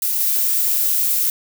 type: noise with level steps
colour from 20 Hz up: violet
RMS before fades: -20 / -18 dBFS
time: 0.02-1.3 s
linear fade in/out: 2 ms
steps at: 0.2 s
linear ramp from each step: 2 ms
effects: none

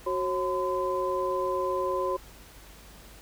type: tone cluster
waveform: sine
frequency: 370.9 / 542 / 1019 Hz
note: F#4 / C#5 / C6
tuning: +4 / -39 / -46 cents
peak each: -30 dBFS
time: 0.06-2.17 s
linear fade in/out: 10 ms
effects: added 50 Hz sine -51 dBFS peak until 3.21 s + pink hiss -51 dBFS RMS until 3.21 s

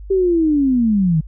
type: linear sweep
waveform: sine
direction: down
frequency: 392 to 150 Hz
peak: -12 dBFS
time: 0.1-1.21 s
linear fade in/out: 10 ms
effects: added 50 Hz sine -31 dBFS peak until 1.27 s

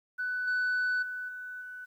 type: tone with level steps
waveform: sine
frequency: 1494 Hz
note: F#6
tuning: 16 cents sharp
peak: -29 / -24 / -34 / -38 / -40 dBFS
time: 0.18-1.86 s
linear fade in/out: 20 ms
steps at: 0.47 / 1.02 / 1.28 / 1.61 s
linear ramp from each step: 10 ms
effects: tanh soft clip ceiling -25 dBFS + 11-bit

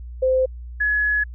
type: tone pair in turn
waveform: sine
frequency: 518 / 1692.7 Hz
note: C5 / G#6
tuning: -17 / +33 cents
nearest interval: octave + minor sixth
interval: 2050 cents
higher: second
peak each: -15 / -17 dBFS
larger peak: first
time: 0.22-0.46 / 0.8-1.24 s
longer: second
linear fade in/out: 10 ms
effects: added 60 Hz sine -32 dBFS peak until 1.34 s

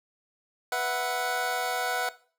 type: chord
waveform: 25% pulse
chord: B suspended fourth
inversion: none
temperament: equal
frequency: 493.9 / 659.3 / 740 Hz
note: B4 / E5 / F#5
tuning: 0 / 0 / 0 cents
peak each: -30 / -30 / -25 dBFS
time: 0.72-2.09 s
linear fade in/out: 2 ms
effects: noise-tail reverb RT60 0.4 s tail -17 dB re dry

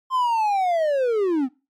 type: linear sweep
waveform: triangle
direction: down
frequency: 1056 to 242.9 Hz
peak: -16 dBFS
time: 0.1-1.49 s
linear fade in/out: 50 ms
effects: noise-tail reverb RT60 0.3 s tail -23 dB re dry + MP3 64 kbps

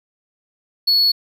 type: tone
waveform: triangle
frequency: 4390 Hz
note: C#8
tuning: 18 cents flat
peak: -11 dBFS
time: 0.87-1.12 s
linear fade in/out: 10 ms
effects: none

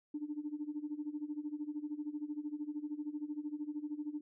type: tone with tremolo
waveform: sine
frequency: 297.9 Hz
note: D4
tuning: 25 cents sharp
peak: -34 dBFS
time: 0.14-4.21 s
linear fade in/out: 5 ms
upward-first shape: sine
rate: 13 Hz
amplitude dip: 85%
effects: tanh soft clip ceiling -30 dBFS

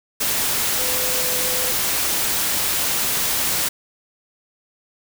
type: tone in noise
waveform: sine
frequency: 505 Hz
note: B4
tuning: 39 cents sharp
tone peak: -30 dBFS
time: 0.78-1.72 s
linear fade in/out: 10 ms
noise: white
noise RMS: -21 dBFS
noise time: 0.2-3.69 s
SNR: -12 dB
effects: none

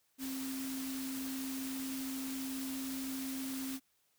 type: tone in noise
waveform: sine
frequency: 265.5 Hz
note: C4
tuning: 25 cents sharp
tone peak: -38 dBFS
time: 0.18-3.8 s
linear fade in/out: 50 ms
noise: white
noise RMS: -45 dBFS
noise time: 0.18-3.8 s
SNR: +4 dB
effects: white hiss -75 dBFS RMS until 4.18 s

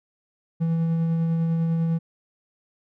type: tone with tremolo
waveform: triangle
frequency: 164.81 Hz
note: E3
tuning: in tune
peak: -17 dBFS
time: 0.6-1.99 s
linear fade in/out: 20 ms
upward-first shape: triangle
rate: 10 Hz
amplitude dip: 25%
effects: none

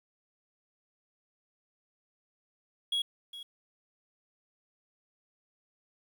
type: tone with echo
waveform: triangle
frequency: 3322 Hz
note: G#7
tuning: in tune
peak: -26 dBFS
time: 2.92-3.02 s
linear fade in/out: 5 ms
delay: 410 ms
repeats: 1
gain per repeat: -14 dB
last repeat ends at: 3.43 s
effects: 10-bit

